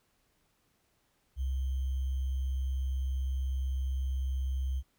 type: tone with sample-and-hold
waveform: sine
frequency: 65.8 Hz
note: C2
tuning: 10 cents sharp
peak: -29 dBFS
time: 1.36-4.83 s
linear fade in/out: 50 ms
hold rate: 3150 Hz
effects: pink hiss -73 dBFS RMS until 4.98 s